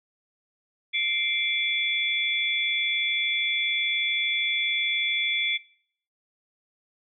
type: tone cluster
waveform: sine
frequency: 2104 / 2337 / 3432 Hz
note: C7 / D7 / A7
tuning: +9 / -9 / -44 cents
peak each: -30 / -27 / -27 dBFS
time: 0.93-5.58 s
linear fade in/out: 20 ms
effects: noise-tail reverb RT60 0.6 s tail -20 dB re dry